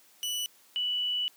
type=tone pair in turn; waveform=sawtooth / sine; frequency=2960 / 2960 Hz; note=F#7 / F#7; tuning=0 / 0 cents; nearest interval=unison; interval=0 cents; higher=neither; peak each=-27 dBFS; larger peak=neither; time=0.23-0.46 / 0.76-1.28 s; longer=second; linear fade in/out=0 ms; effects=white hiss -60 dBFS RMS until 1.36 s + high-pass 200 Hz 12 dB/octave